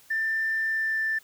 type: tone with pitch glide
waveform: sine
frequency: 1783 to 1771.7 Hz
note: A6 to A6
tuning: +22 to +11 cents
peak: -23 dBFS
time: 0.1-1.19 s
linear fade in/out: 10 ms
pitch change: -11 cents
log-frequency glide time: 0.66-1 s
effects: tanh soft clip ceiling -19 dBFS + white hiss -56 dBFS RMS until 1.23 s